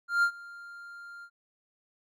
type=tone with ADSR envelope; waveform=triangle; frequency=1396.9 Hz; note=F6; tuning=in tune; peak=-18 dBFS; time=0.08-1.3 s; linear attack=150 ms; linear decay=79 ms; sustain=-23 dB; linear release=67 ms; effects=none